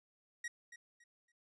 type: tone with echo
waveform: 45% pulse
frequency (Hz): 1899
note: A#6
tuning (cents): +32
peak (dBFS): -39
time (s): 0.44-0.48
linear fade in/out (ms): 5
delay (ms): 280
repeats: 3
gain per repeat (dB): -12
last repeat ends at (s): 1.32
effects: resampled to 22050 Hz